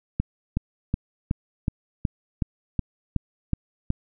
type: click train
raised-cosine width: 5 ms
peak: -10 dBFS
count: 11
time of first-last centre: 0.2-3.904 s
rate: 2.7 Hz
effects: none